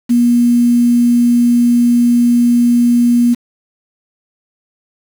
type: tone with quantisation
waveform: sine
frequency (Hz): 240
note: B3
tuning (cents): -49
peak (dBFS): -7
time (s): 0.09-3.35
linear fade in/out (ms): 20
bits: 5
effects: none